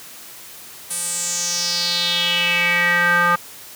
square tone with band-pass filter sweep, 174.2 Hz, F3, 4 cents flat, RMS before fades -19 dBFS, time 0.9-3.36 s, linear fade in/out 10 ms, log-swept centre 9800 to 1300 Hz, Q 4.7, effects white hiss -39 dBFS RMS until 3.75 s + high-pass 80 Hz 12 dB/octave

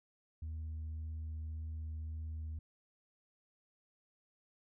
sine tone with vibrato, 78.9 Hz, D#2, 25 cents sharp, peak -37 dBFS, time 0.42-2.59 s, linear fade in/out 5 ms, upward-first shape triangle, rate 1.8 Hz, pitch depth 8 cents each way, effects tanh soft clip ceiling -38 dBFS

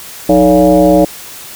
sine tone with frequency modulation, 440 Hz, A4, in tune, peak -4 dBFS, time 0.29-1.05 s, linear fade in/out 5 ms, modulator 129 Hz, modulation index 1.9, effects white hiss -30 dBFS RMS until 1.55 s

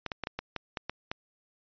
clicks, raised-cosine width 0.3 ms, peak -17 dBFS, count 9, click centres 0.063 / 0.118 / 0.237 / 0.271 / 0.39 / 0.563 / 0.772 / 0.896 / 1.115 s, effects resampled to 11025 Hz

